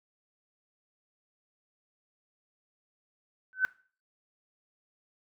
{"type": "tone with exponential growth", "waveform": "sine", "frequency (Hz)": 1520, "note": "F#6", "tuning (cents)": 46, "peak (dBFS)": -18, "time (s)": [3.53, 3.65], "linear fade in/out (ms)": 0, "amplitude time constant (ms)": 26, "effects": ["noise-tail reverb RT60 0.4 s tail -21 dB re dry"]}